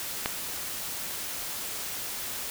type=click; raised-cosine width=0.3 ms; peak=-10 dBFS; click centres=0.259 s; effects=white hiss -35 dBFS RMS until 2.5 s